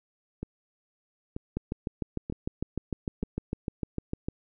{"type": "two click trains", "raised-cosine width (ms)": 3, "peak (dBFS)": [-17, -21], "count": [19, 4], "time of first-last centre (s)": [[1.57, 4.285], [0.43, 3.234]], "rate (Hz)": [6.63, 1.07], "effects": []}